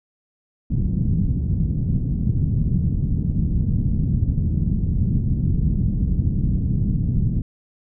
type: low-pass noise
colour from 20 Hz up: white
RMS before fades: -20 dBFS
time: 0.7-7.42 s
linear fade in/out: 5 ms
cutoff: 180 Hz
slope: 24 dB/octave
effects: none